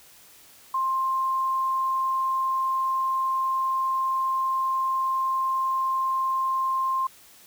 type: tone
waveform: sine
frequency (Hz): 1055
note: C6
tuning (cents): +14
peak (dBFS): -22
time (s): 0.74-7.07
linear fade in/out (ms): 5
effects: white hiss -52 dBFS RMS until 7.46 s

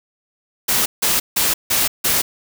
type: noise bursts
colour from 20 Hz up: white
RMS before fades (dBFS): -17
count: 5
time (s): 0.68-2.22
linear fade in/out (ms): 10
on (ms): 180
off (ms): 160
effects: none

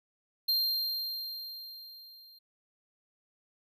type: tone with level ramp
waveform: square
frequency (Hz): 4186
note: C8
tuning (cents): 0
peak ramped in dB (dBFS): -25 to -54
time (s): 0.48-2.39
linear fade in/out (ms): 10
effects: none

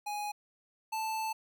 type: tone pair in turn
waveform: square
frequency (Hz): 830.6 / 880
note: G#5 / A5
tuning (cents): 0 / 0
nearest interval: minor second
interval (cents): 100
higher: second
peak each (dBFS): -35 / -33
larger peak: second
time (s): 0.06-0.32 / 0.92-1.33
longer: second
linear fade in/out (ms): 10
effects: none

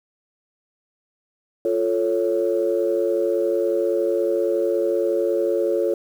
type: chord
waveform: sine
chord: F augmented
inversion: none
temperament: equal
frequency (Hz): 349.2 / 440 / 554.4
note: F4 / A4 / C#5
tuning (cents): 0 / 0 / 0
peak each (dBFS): -22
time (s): 1.65-5.94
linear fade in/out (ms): 2
effects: tanh soft clip ceiling -9 dBFS + 8-bit

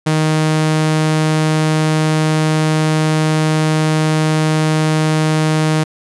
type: tone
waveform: sawtooth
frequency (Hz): 156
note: D#3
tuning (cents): +5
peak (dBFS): -8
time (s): 0.06-5.84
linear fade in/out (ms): 10
effects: resampled to 24000 Hz

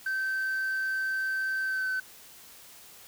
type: tone with pitch glide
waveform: sine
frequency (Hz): 1548 to 1524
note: G6 to G6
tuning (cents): -22 to -49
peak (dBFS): -25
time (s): 0.06-2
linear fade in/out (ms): 5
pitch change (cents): -27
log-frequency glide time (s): 1.65-1.89
effects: tanh soft clip ceiling -26 dBFS + white hiss -51 dBFS RMS until 3.07 s

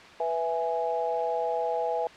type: chord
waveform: sine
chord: E major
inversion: second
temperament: equal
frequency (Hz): 493.9 / 659.3 / 830.6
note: B4 / E5 / G#5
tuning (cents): 0 / 0 / 0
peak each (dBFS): -30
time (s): 0.2-2.07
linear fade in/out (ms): 2
effects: white hiss -47 dBFS RMS until 2.16 s + low-pass 3000 Hz 12 dB/octave

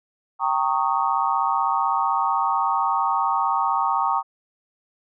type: chord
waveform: sine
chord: Eb dominant seventh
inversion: first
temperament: equal with one note detuned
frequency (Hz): 784 / 920 / 1108.7 / 1244.5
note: G5 / Bb5 / Db6 / Eb6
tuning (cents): 0 / -23 / 0 / 0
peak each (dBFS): -25 / -23 / -24 / -26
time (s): 0.39-4.23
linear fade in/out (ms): 50
effects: none

